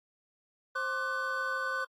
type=tone cluster; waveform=triangle; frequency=527 / 1064 / 1170 / 1503 Hz; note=C5 / C6 / D6 / F#6; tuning=+12 / +29 / -7 / +27 cents; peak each=-38 / -37 / -36 / -31 dBFS; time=0.75-1.85 s; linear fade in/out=10 ms; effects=AAC 48 kbps